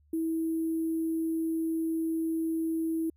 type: tone with sample-and-hold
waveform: sine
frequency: 324.5 Hz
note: E4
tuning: 27 cents flat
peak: -27 dBFS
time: 0.13-3.1 s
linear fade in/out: 5 ms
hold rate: 11025 Hz
effects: added 74 Hz sine -61 dBFS peak until 3.16 s